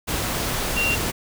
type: tone in noise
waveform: sine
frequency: 2759 Hz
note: F7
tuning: 22 cents flat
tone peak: -20 dBFS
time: 0.76-0.96 s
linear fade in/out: 20 ms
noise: pink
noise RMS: -25 dBFS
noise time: 0.07-1.12 s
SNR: +2 dB
effects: none